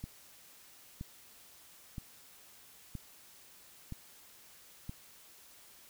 click train, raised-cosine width 5 ms, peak -28 dBFS, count 6, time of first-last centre 0.04-4.894 s, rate 1.03 Hz, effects white hiss -58 dBFS RMS until 5.89 s

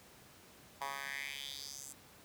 10% pulse tone with high-pass filter sweep, 138.59 Hz, C#3, in tune, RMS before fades -44 dBFS, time 0.81-1.93 s, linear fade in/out 5 ms, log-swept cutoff 960 to 8200 Hz, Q 3.5, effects pink hiss -59 dBFS RMS until 2.24 s + high-pass 80 Hz 12 dB/octave

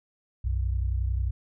sine tone pair together, 61.74 / 92.95 Hz, B1 / F#2, 0 / +8 cents, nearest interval perfect fifth, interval 708 cents, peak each -25 / -30 dBFS, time 0.44-1.31 s, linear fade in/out 10 ms, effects none

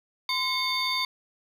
triangle tone cluster, 1030 / 2175 / 3603 / 4582 Hz, C6 / C#7 / A7 / D8, -28 / -33 / +40 / -44 cents, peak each -29 dBFS, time 0.29-1.05 s, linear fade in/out 2 ms, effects none

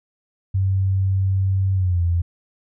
sine tone with pitch glide, 95.9 to 85.93 Hz, G2 to F2, -37 to -28 cents, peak -16 dBFS, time 0.54-2.22 s, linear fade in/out 10 ms, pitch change -191 cents, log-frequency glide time 1.74-2.02 s, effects none

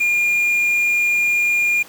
triangle tone with quantisation, 2414 Hz, D7, 47 cents sharp, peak -13 dBFS, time 0-1.83 s, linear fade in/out 10 ms, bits 6, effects pink hiss -42 dBFS RMS until 1.88 s + high-pass 150 Hz 12 dB/octave

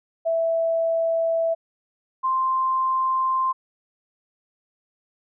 sine tone pair in turn, 659.3 / 1046.6 Hz, E5 / C6, 0 / 0 cents, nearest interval minor sixth, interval 800 cents, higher second, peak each -19 dBFS, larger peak neither, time 0.25-1.55 / 2.23-3.53 s, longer neither, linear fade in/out 20 ms, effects none

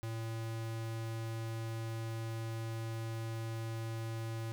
square tone, 113.1 Hz, A2, 48 cents sharp, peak -38 dBFS, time 0.03-4.52 s, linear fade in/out 0 ms, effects none

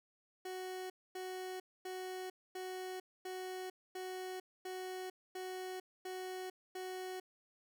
30% pulse tone bursts, 371 Hz, F#4, 5 cents sharp, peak -39 dBFS, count 10, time 0.45-7.2 s, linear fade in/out 5 ms, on 450 ms, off 250 ms, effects none

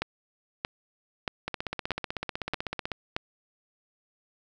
two click trains, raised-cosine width 0.3 ms, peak -15 / -12 dBFS, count 24 / 6, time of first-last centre 1.48-2.917 / 0.02-3.165 s, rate 16 / 1.59 Hz, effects none

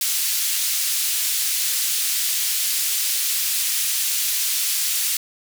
white band-pass noise, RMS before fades -22 dBFS, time 0.01-5.17 s, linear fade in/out 2 ms, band 2800 to 16000 Hz, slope 12 dB/octave, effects none

